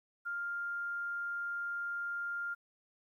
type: tone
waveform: sine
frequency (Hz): 1400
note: F6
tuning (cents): +4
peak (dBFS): -35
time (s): 0.25-2.55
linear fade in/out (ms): 20
effects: 12-bit